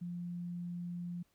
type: tone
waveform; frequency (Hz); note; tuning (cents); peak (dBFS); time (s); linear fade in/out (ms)
sine; 174.7; F3; +1; -38; 0.01-1.23; 10
effects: pink hiss -75 dBFS RMS until 1.34 s